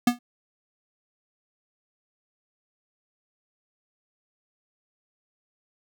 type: tone with exponential decay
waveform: square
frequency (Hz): 242.5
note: B3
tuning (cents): -31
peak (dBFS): -14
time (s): 0.07-0.19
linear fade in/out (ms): 5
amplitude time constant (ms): 24
effects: none